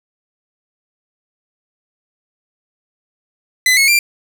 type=tone with pitch steps; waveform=sawtooth; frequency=2016 / 2186 / 2370 Hz; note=B6 / C#7 / D7; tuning=+35 / -25 / +15 cents; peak=-6 dBFS; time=3.66-3.99 s; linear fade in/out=2 ms; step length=110 ms; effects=none